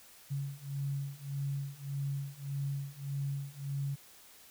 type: beating tone pair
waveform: sine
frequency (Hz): 138.59 / 140.29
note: C#3 / C#3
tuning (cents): 0 / +21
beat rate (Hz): 1.7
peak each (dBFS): -38 / -37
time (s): 0.3-3.96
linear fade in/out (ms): 20
effects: white hiss -57 dBFS RMS until 4.5 s